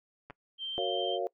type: clicks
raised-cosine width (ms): 0.5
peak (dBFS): -30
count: 2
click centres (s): 0.3 / 0.307
type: tone with vibrato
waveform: sine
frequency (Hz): 3136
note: G7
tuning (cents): 0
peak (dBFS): -34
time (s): 0.58-1.19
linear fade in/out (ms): 50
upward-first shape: sine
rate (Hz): 15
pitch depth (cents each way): 8
type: chord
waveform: sine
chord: Gb major seventh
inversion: none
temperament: just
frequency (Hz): 370 / 462.5 / 555 / 693.7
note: Gb4 / Bb4 / Db5 / F5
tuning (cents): 0 / -14 / +2 / -12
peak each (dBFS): -35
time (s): 0.78-1.27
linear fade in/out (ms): 0
effects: noise-tail reverb RT60 0.1 s tail -22 dB re dry